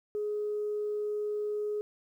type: tone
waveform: sine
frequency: 419 Hz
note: G#4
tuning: 15 cents sharp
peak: -29 dBFS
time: 0.15-1.81 s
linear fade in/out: 0 ms
effects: tanh soft clip ceiling -25 dBFS + 11-bit